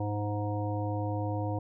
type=harmonic tone; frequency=103.83 Hz; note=G#2; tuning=in tune; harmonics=1 / 3 / 5 / 7 / 9; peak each=-31 / -36 / -38 / -39 / -41 dBFS; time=0-1.59 s; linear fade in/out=5 ms; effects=none